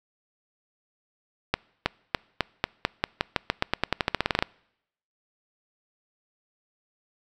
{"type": "accelerating click train", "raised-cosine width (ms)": 0.3, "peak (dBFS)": -5, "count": 23, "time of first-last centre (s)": [1.54, 4.425], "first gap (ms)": 320, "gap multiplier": 0.9, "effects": ["noise-tail reverb RT60 0.8 s tail -26 dB re dry"]}